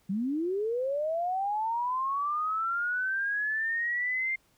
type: linear sweep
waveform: sine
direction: up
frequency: 181.5 to 2115 Hz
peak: -27 dBFS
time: 0.09-4.36 s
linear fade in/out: 10 ms
effects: pink hiss -67 dBFS RMS until 4.57 s